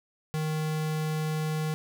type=tone; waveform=square; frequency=155.56 Hz; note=D#3; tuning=in tune; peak=-28 dBFS; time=0.34-1.74 s; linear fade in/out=0 ms; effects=none